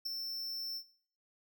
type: tone with ADSR envelope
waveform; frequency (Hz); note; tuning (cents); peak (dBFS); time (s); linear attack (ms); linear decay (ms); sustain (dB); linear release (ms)
square; 5370; E8; +31; -33; 0.05-0.84; 12; 10; -4; 76
effects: noise-tail reverb RT60 0.5 s tail -18 dB re dry